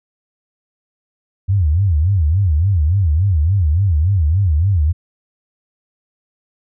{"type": "tone with vibrato", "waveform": "sine", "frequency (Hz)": 86.5, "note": "F2", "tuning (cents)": -16, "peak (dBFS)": -11, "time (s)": [1.48, 4.93], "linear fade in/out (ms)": 20, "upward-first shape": "sine", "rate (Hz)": 3.5, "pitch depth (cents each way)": 280, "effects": []}